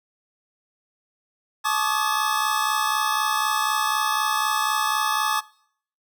square tone cluster, 864 / 1111 / 1175 / 1239 / 1706 Hz, A5 / C#6 / D6 / D#6 / G#6, -32 / +4 / +1 / -8 / +46 cents, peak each -28 dBFS, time 1.64-5.41 s, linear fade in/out 20 ms, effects noise-tail reverb RT60 0.6 s tail -21 dB re dry

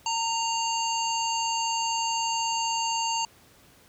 harmonic tone with a mistuned harmonic, 916 Hz, A#5, 31 cents flat, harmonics 1 / 3 / 5 / 7 / 8, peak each -27 / -32 / -34 / -35 / -36 dBFS, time 0.06-3.25 s, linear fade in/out 2 ms, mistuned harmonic 3, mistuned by +32 cents, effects pink hiss -56 dBFS RMS until 3.88 s + high-pass 60 Hz 12 dB/octave

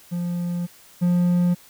triangle tone pair in turn, 174.61 / 176.43 Hz, F3 / F3, 0 / +18 cents, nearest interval unison, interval 18 cents, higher second, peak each -21 / -14 dBFS, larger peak second, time 0.11-0.67 / 1.01-1.55 s, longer first, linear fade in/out 20 ms, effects white hiss -50 dBFS RMS until 1.69 s

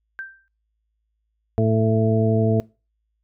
sine tone with exponential decay, 1568 Hz, G6, in tune, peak -26 dBFS, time 0.19-0.48 s, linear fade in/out 0 ms, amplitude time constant 61 ms
harmonic tone, 110.9 Hz, A2, 14 cents sharp, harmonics 1 / 2 / 3 / 4 / 6, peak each -19 / -22 / -28 / -22 / -25 dBFS, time 1.58-2.6 s, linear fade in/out 0 ms
effects noise-tail reverb RT60 0.3 s tail -24 dB re dry + added 54 Hz sine -70 dBFS peak until 3.23 s

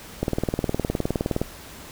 click train, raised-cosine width 2 ms, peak -9 dBFS, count 24, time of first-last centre 0.23-1.416 s, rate 19.4 Hz, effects pink hiss -42 dBFS RMS until 1.91 s

